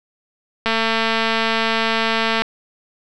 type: click train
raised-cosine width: 0.3 ms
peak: -3 dBFS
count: 397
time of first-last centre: 0.66-2.42 s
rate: 225 Hz
effects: none